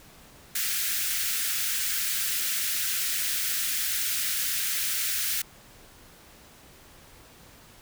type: high-pass noise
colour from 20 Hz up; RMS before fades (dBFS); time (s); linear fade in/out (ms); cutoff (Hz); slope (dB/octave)
white; -28; 0.55-5.42; 5; 1400; 48
effects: pink hiss -52 dBFS RMS until 7.81 s